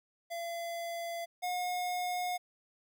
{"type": "tone pair in turn", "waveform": "square", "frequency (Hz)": [680, 720.4], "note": ["F5", "F#5"], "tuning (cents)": [-46, -46], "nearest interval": "minor second", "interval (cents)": 100, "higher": "second", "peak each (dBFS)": [-37, -33], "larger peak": "second", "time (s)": [[0.3, 1.26], [1.42, 2.38]], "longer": "neither", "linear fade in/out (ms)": 20, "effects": ["12-bit"]}